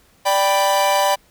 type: chord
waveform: 45% pulse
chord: G major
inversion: second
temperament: equal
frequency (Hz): 587.3 / 784 / 987.8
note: D5 / G5 / B5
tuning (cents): 0 / 0 / 0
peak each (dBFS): -19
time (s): 0.25-1.16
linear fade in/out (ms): 20
effects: pink hiss -55 dBFS RMS until 1.3 s